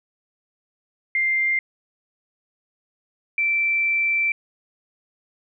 sine tone pair in turn, 2099 / 2338 Hz, C7 / D7, +5 / -8 cents, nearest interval major second, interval 187 cents, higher second, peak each -18 / -18 dBFS, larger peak neither, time 1.15-1.59 / 3.38-4.32 s, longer second, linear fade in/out 2 ms, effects none

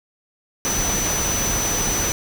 sine tone in noise, 6000 Hz, F#8, 23 cents sharp, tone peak -22 dBFS, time 0.65-2.12 s, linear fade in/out 0 ms, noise pink, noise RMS -24 dBFS, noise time 0.65-2.12 s, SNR -1 dB, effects none

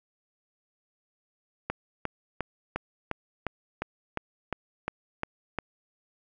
click train, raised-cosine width 0.5 ms, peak -14 dBFS, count 12, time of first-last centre 1.7-5.587 s, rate 2.83 Hz, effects none

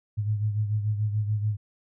sine beating tone pair, 105.1 / 112 Hz, G#2 / A2, +21 / +31 cents, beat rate 6.9 Hz, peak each -24 / -32 dBFS, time 0.17-1.57 s, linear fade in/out 20 ms, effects none

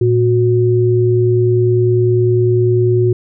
sine tone pair together, 114.9 / 364.8 Hz, A#2 / F#4, -25 / -24 cents, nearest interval octave + minor sixth, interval 2001 cents, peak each -12 dBFS, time 0.01-3.13 s, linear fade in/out 5 ms, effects none

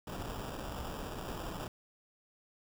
pink noise with sample-and-hold, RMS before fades -41 dBFS, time 0.07-1.68 s, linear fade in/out 2 ms, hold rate 2100 Hz, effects none

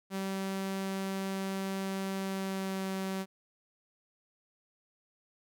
sawtooth tone with pitch glide, 193 to 191.22 Hz, G3 to G3, -27 to -43 cents, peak -29 dBFS, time 0.1-3.26 s, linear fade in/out 50 ms, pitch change -16 cents, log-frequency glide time 2.18-2.87 s, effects none

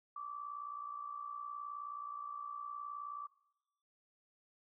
sine tone with amplitude modulation, 1161 Hz, D6, 20 cents flat, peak -39 dBFS, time 0.16-3.27 s, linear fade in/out 5 ms, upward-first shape sine, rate 59.2 Hz, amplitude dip 65%, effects noise-tail reverb RT60 0.9 s tail -21 dB re dry

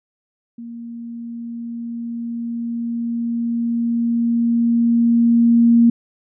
sine tone with level ramp, 233.9 Hz, A#3, 6 cents sharp, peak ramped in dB -30 to -8 dBFS, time 0.58-5.9 s, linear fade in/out 5 ms, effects none

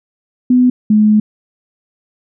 sine tone pair in turn, 250 / 212.8 Hz, B3 / G#3, +21 / +42 cents, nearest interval minor third, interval 279 cents, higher first, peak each -6 dBFS, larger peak neither, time 0.5-0.7 / 0.9-1.2 s, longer second, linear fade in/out 5 ms, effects none

